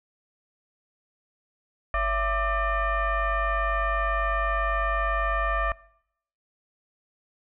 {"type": "tone with frequency modulation", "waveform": "sine", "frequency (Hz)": 566, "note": "C#5", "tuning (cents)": 36, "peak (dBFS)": -22, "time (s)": [1.94, 5.72], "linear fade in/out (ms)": 2, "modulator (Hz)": 616, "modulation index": 2.1, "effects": ["noise-tail reverb RT60 0.7 s tail -22 dB re dry"]}